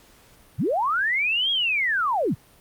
sine linear two-way sweep, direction up then down, 82.41 to 3322 to 82.41 Hz, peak -20 dBFS, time 0.58-2.35 s, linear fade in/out 20 ms, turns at 1.51 s, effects pink hiss -54 dBFS RMS until 2.6 s + Opus 48 kbps

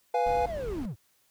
triangle chord, F diminished, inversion second, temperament equal, 493.9 / 698.5 / 830.6 Hz, Cb5 / F5 / Ab5, 0 / 0 / 0 cents, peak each -26 dBFS, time 0.14-0.46 s, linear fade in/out 5 ms
brown noise, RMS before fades -39 dBFS, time 0.26-0.86 s, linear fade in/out 5 ms
triangle linear sweep, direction down, 740 to 85.5 Hz, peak -30 dBFS, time 0.45-0.96 s, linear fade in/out 50 ms
effects white hiss -68 dBFS RMS until 1.3 s

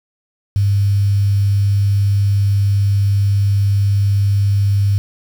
sine tone with quantisation, 100.1 Hz, G2, 37 cents sharp, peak -11 dBFS, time 0.56-4.98 s, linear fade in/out 0 ms, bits 6, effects none

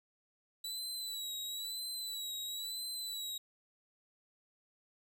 sawtooth tone with vibrato, 3939 Hz, B7, 5 cents flat, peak -36 dBFS, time 0.64-3.38 s, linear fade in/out 5 ms, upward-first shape sine, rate 1 Hz, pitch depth 56 cents each way, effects none

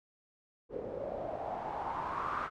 white noise with low-pass filter sweep, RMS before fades -38 dBFS, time 0.69-2.5 s, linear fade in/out 50 ms, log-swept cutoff 460 to 1300 Hz, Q 5.5, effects none

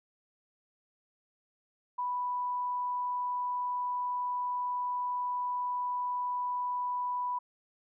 sine tone, 987.8 Hz, B5, in tune, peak -30 dBFS, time 1.98-7.39 s, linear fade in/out 10 ms, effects none

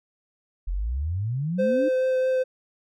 sine exponential sweep, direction up, 40.76 to 314.4 Hz, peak -24 dBFS, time 0.67-1.89 s, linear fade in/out 10 ms
triangle tone with vibrato, 517 Hz, C5, 21 cents flat, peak -18 dBFS, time 1.58-2.44 s, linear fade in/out 20 ms, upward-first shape triangle, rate 4.6 Hz, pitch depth 11 cents each way
effects none

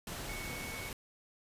sine tone in noise, 2217 Hz, C#7, in tune, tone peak -44 dBFS, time 0.29-0.89 s, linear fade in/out 2 ms, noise pink, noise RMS -42 dBFS, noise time 0.07-0.93 s, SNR -5 dB, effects resampled to 32000 Hz

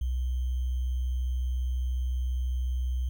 sine tone with sample-and-hold, 62.8 Hz, B1, 30 cents sharp, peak -26 dBFS, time 0.01-3.09 s, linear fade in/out 5 ms, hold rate 3150 Hz, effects none

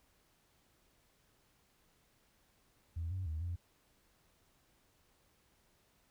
sine tone with pitch steps, 83.2 / 93.4 / 78.6 / 86.8 Hz, E2 / F#2 / D#2 / F2, +17 / +17 / +18 / -10 cents, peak -35 dBFS, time 2.96-3.56 s, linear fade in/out 10 ms, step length 150 ms, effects tanh soft clip ceiling -32 dBFS + pink hiss -72 dBFS RMS until 6.1 s

